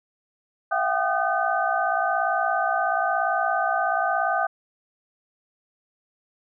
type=tone cluster; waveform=sine; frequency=670 / 731 / 788 / 1226 / 1525 Hz; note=E5 / F#5 / G5 / D#6 / G6; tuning=+28 / -21 / +9 / -26 / -48 cents; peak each=-27 dBFS; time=0.71-4.47 s; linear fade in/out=10 ms; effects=none